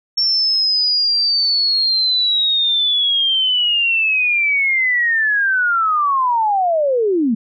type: linear sweep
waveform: sine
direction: down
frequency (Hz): 5450 to 210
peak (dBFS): -13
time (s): 0.17-7.35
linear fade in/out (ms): 10
effects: none